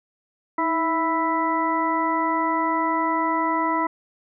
harmonic tone with a mistuned harmonic, 329.6 Hz, E4, in tune, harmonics 1 / 2 / 3 / 4 / 6, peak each -26 / -30 / -22 / -29 / -31 dBFS, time 0.58-3.87 s, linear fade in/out 5 ms, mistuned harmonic 1, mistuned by -57 cents, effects none

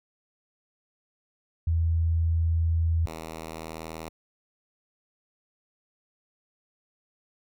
sine / 5% pulse tone pair in turn, 82.41 / 80.43 Hz, E2 / E2, 0 / -42 cents, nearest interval unison, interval 42 cents, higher first, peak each -21 / -25 dBFS, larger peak first, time 1.67-3.06 / 3.06-4.09 s, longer first, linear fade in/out 5 ms, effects none

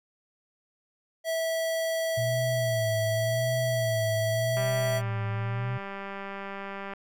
square tone, 653 Hz, E5, 17 cents flat, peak -27 dBFS, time 1.24-5.02 s, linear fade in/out 50 ms
sine tone with vibrato, 116.54 Hz, A#2, in tune, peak -28 dBFS, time 2.17-5.78 s, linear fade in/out 10 ms, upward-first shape sine, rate 0.89 Hz, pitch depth 110 cents each way
click train, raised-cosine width 0.5 ms, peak -23 dBFS, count 467, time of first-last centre 4.57-6.935 s, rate 197 Hz
effects none

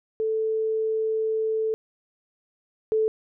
sine tone pair in turn, 440 / 437.5 Hz, A4 / A4, 0 / -10 cents, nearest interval unison, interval 10 cents, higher first, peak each -22 / -19 dBFS, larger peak second, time 0.2-1.74 / 2.92-3.08 s, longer first, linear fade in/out 0 ms, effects none

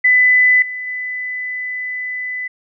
sine tone with level steps, 2001 Hz, B6, 22 cents sharp, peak -8 / -23 / -21 dBFS, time 0.04-2.48 s, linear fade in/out 10 ms, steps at 0.62 / 0.87 s, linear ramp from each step 2 ms, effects none

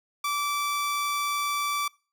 sawtooth tone, 1161 Hz, D6, 20 cents flat, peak -22 dBFS, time 0.24-1.88 s, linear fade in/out 5 ms, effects noise-tail reverb RT60 0.4 s tail -25 dB re dry

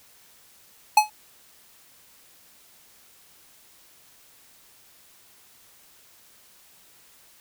square tone with exponential decay, 850 Hz, G#5, 40 cents sharp, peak -10 dBFS, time 0.97-1.1 s, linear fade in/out 5 ms, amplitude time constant 27 ms, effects white hiss -55 dBFS RMS until 7.4 s

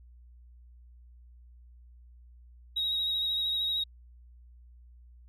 sine tone with vibrato, 3800 Hz, A#7, 33 cents sharp, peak -26 dBFS, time 2.76-3.84 s, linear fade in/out 10 ms, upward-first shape sine, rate 13 Hz, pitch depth 23 cents each way, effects tanh soft clip ceiling -24 dBFS + added 60 Hz sine -51 dBFS peak until 5.28 s

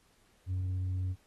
sine tone with tanh clipping, 92.5 Hz, F#2, in tune, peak -31 dBFS, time 0.46-1.16 s, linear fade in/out 50 ms, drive 2 dB, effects pink hiss -68 dBFS RMS until 1.26 s + AAC 32 kbps

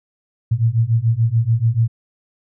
sine beating tone pair, 111.2 / 118.1 Hz, A2 / A#2, +19 / +23 cents, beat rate 6.9 Hz, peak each -17 / -16 dBFS, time 0.51-1.88 s, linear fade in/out 10 ms, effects none

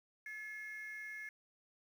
triangle ring-modulated tone, 1932 Hz, B6, 39 cents flat, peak -38 dBFS, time 0.26-1.29 s, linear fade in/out 2 ms, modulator 219 Hz, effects tanh soft clip ceiling -38 dBFS + 11-bit

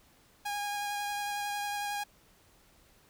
sawtooth tone with vibrato, 819 Hz, G#5, 24 cents flat, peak -29 dBFS, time 0.45-2.04 s, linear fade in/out 10 ms, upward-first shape sine, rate 11 Hz, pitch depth 12 cents each way, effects pink hiss -63 dBFS RMS until 3.09 s

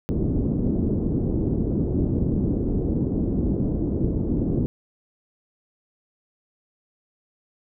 white low-pass noise, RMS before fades -23 dBFS, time 0.09-4.66 s, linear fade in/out 0 ms, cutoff 330 Hz, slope 24 dB/octave, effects none

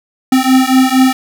square beating tone pair, 258.3 / 262.6 Hz, C4 / C4, -22 / +6 cents, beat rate 4.3 Hz, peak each -11 dBFS, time 0.32-1.13 s, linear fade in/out 5 ms, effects none

